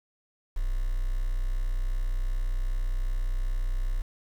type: tone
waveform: sine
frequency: 31.3 Hz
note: B0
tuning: 24 cents sharp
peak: -22 dBFS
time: 0.56-4.02 s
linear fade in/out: 10 ms
effects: tanh soft clip ceiling -24 dBFS + 8-bit